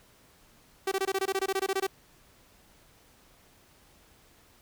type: tone bursts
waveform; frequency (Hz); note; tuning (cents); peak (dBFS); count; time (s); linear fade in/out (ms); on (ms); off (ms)
sawtooth; 385.7; G4; -28; -22; 15; 0.87-1.868; 5; 46; 22
effects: pink hiss -60 dBFS RMS until 4.61 s